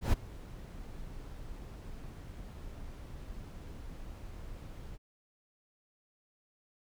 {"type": "noise with ADSR envelope", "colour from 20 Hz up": "brown", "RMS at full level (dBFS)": -24, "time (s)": [0.01, 4.98], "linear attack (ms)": 120, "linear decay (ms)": 13, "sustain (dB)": -21, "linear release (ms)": 35, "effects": []}